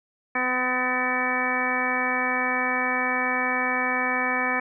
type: harmonic tone with a mistuned harmonic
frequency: 252.9 Hz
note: B3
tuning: 41 cents sharp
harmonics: 1 / 2 / 3 / 4 / 5 / 6 / 7 / 8 / 9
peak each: -32 / -33 / -31 / -31 / -31 / -37 / -27 / -38 / -28 dBFS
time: 0.35-4.6 s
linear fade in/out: 5 ms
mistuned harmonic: 8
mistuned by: -76 cents
effects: none